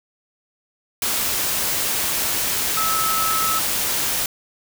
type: tone in noise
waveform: sine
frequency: 1300 Hz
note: E6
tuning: 24 cents flat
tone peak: -21 dBFS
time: 2.77-3.59 s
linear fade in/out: 2 ms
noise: white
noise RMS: -22 dBFS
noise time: 1.02-4.26 s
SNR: -2 dB
effects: none